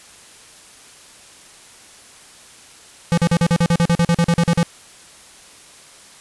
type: tone bursts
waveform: square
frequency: 170 Hz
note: F3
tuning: 46 cents flat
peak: -13 dBFS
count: 16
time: 3.12-4.63 s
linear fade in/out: 0 ms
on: 55 ms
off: 42 ms
effects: white hiss -44 dBFS RMS until 6.2 s + resampled to 24000 Hz